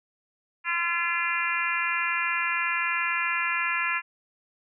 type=harmonic tone with a mistuned harmonic; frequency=343 Hz; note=F4; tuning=31 cents flat; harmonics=3 / 4 / 5 / 6 / 7 / 8; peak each=-32 / -32 / -30 / -32 / -30 / -33 dBFS; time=0.64-4.02 s; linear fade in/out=50 ms; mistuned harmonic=4; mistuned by=-15 cents; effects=none